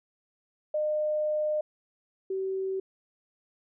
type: tone pair in turn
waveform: sine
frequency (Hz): 608 / 382.3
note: D#5 / G4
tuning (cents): -40 / -43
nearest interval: minor sixth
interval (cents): 803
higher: first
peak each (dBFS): -25 / -28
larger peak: first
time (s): 0.74-1.61 / 2.3-2.8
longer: first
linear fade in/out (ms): 5
effects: none